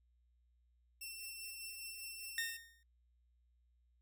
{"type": "tone with tremolo", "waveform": "10% pulse", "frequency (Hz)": 2696, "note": "E7", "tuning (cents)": 38, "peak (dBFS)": -36, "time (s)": [1.01, 2.57], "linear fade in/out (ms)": 5, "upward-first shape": "sine", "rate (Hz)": 5, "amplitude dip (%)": 30}
{"type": "tone with exponential decay", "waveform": "sawtooth", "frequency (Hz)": 1837, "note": "A#6", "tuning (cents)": -26, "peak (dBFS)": -31, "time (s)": [2.38, 2.83], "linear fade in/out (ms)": 1, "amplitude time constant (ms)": 97}
{"effects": ["noise-tail reverb RT60 0.1 s tail -20 dB re dry", "added 60 Hz sine -70 dBFS peak until 4.01 s"]}